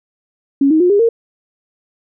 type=tone with pitch steps; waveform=sine; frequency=277.2 / 314.8 / 357.4 / 405.8 / 460.8 Hz; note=C#4 / D#4 / F4 / G#4 / A#4; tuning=0 / +20 / +40 / -40 / -20 cents; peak=-8 dBFS; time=0.61-1.09 s; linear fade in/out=5 ms; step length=96 ms; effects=none